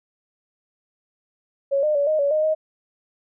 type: tone with pitch steps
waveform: sine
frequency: 554 / 607 / 570 / 620 / 566 / 617 / 626 Hz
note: C#5 / D#5 / C#5 / D#5 / C#5 / D#5 / D#5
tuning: -1 / -43 / +48 / -6 / +36 / -15 / +10 cents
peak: -17 dBFS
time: 1.71-2.55 s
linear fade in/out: 20 ms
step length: 120 ms
effects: none